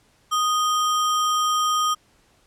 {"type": "tone with sample-and-hold", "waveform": "sine", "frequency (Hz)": 1241, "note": "D#6", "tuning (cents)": -5, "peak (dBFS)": -18, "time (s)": [0.31, 1.95], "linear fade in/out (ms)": 20, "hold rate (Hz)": 4410, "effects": ["pink hiss -60 dBFS RMS until 2.46 s", "low-pass 10000 Hz 12 dB/octave"]}